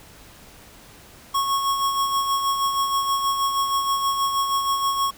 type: tone with tremolo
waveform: square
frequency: 1100 Hz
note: C#6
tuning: 14 cents flat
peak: -19 dBFS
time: 1.34-5.11 s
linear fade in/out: 10 ms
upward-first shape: sine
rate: 6.3 Hz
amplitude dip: 45%
effects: pink hiss -47 dBFS RMS until 5.17 s